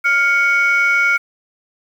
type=tone pair together; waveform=sine; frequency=1403.6 / 2228 Hz; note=F6 / C#7; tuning=+8 / +8 cents; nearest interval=minor sixth; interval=800 cents; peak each=-13 dBFS; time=0.04-1.18 s; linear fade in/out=20 ms; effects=tanh soft clip ceiling -7 dBFS + 7-bit